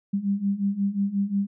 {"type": "beating tone pair", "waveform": "sine", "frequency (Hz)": [196, 201.6], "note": ["G3", "G3"], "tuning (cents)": [0, 49], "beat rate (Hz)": 5.6, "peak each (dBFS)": [-27, -24], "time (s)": [0.13, 1.47], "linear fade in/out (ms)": 10, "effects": []}